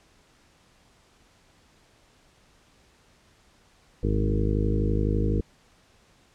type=harmonic tone with a mistuned harmonic; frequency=51.91 Hz; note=G#1; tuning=in tune; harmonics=1 / 2 / 3 / 4 / 5 / 6 / 7 / 8 / 9; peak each=-25 / -27 / -33 / -31 / -37 / -32 / -36 / -34 / -34 dBFS; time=4.03-5.41 s; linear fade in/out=5 ms; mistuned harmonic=3; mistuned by=-22 cents; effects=pink hiss -60 dBFS RMS until 6.34 s + low-pass 8000 Hz 12 dB/octave